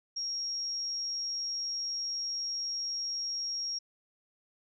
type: tone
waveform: sine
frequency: 5588 Hz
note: F8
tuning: in tune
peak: -32 dBFS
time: 0.16-3.79 s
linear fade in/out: 10 ms
effects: none